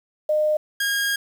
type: tone pair in turn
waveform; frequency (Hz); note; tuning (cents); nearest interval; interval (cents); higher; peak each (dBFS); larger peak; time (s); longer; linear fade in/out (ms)
sine / sawtooth; 610 / 1628.5; D#5 / G#6; -34 / -34; octave + perfect fourth; 1700; second; -17; neither; 0.29-0.57 / 0.8-1.16; second; 5
effects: 8-bit